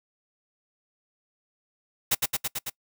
white noise with echo, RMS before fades -22 dBFS, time 2.11-2.15 s, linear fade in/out 10 ms, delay 110 ms, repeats 5, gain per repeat -2 dB, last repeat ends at 2.7 s, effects noise-tail reverb RT60 0.1 s tail -24 dB re dry

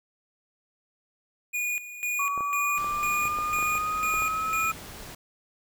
square tone with tremolo, 2448 Hz, D#7, 29 cents flat, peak -27 dBFS, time 1.53-4.72 s, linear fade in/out 20 ms, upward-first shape square, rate 2 Hz, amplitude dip 75%
sine linear sweep, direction up, 1126 to 1307 Hz, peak -26 dBFS, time 2.19-4.72 s, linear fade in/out 5 ms
clicks, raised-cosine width 1 ms, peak -24 dBFS, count 10, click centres 2.377 / 2.407 / 2.844 / 3.255 / 3.387 / 3.587 / 3.627 / 3.754 / 4.14 / 4.221 s
pink noise, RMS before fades -42 dBFS, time 2.77-5.15 s, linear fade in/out 5 ms
effects none

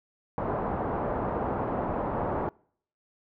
white low-pass noise, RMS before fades -30 dBFS, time 0.38-2.49 s, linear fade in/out 0 ms, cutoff 980 Hz, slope 24 dB/octave, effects noise-tail reverb RT60 0.6 s tail -26 dB re dry

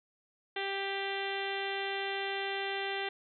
harmonic tone with a mistuned harmonic, 393.3 Hz, G4, 6 cents sharp, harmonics 1 / 2 / 3 / 4 / 5 / 6 / 7 / 8 / 9 / 10, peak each -38 / -39 / -49 / -42 / -40 / -45 / -44 / -44 / -45 / -52 dBFS, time 0.56-3.09 s, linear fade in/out 5 ms, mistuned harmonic 10, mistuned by +37 cents, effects none

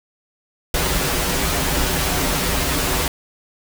pink noise with comb filter, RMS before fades -20 dBFS, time 0.74-3.08 s, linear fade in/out 2 ms, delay 9.2 ms, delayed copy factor -0.9, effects none

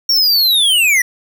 square linear sweep, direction down, 5588 to 1899 Hz, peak -10 dBFS, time 0.09-1.02 s, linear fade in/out 5 ms, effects 8-bit

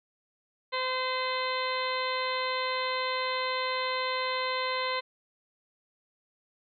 harmonic tone, 514 Hz, C5, 31 cents flat, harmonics 1 / 2 / 3 / 4 / 5 / 6 / 7 / 8, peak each -34 / -32 / -40 / -35 / -42 / -41 / -41 / -38 dBFS, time 0.72-5.01 s, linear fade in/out 20 ms, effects none

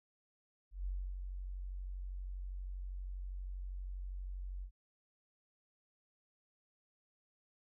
sine tone with ADSR envelope, 46.25 Hz, F#1, in tune, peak -35 dBFS, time 0.71-4.71 s, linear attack 150 ms, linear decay 290 ms, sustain -5 dB, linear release 81 ms, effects none

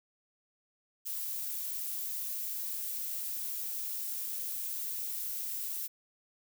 violet noise, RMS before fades -37 dBFS, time 1.05-5.88 s, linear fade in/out 20 ms, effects none

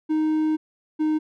triangle tone pair in turn, 311.1 / 309.3 Hz, D#4 / D#4, 0 / -10 cents, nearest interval unison, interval 10 cents, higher first, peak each -17 / -17 dBFS, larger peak neither, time 0.09-0.57 / 0.99-1.19 s, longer first, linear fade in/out 20 ms, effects none

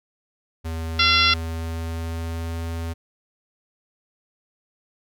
square tone with pitch glide, 81.4 to 82.92 Hz, E2 to E2, -21 to +11 cents, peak -27 dBFS, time 0.64-2.94 s, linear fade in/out 20 ms, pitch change +32 cents, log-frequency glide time 0.87-2.6 s
harmonic tone, 685 Hz, F5, 34 cents flat, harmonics 2 / 3 / 4 / 5 / 6 / 7 / 8, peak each -21 / -23 / -22 / -21 / -24 / -26 / -27 dBFS, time 0.99-1.34 s, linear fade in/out 5 ms
effects none

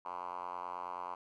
5% pulse tone with band-pass filter, 89.3 Hz, F2, 39 cents sharp, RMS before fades -42 dBFS, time 0.05-1.15 s, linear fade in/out 5 ms, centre 1000 Hz, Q 4.7, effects none

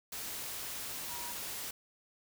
sine tone in noise, 958 Hz, A#5, 47 cents sharp, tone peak -46 dBFS, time 1.09-1.32 s, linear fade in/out 5 ms, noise white, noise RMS -41 dBFS, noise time 0.12-1.71 s, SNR -8 dB, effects none

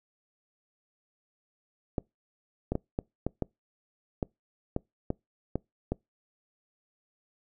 clicks, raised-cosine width 2 ms, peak -15 dBFS, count 11, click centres 1.982 / 2.72 / 2.754 / 2.989 / 3.266 / 3.423 / 4.228 / 4.764 / 5.104 / 5.556 / 5.92 s, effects noise-tail reverb RT60 0.2 s tail -26 dB re dry

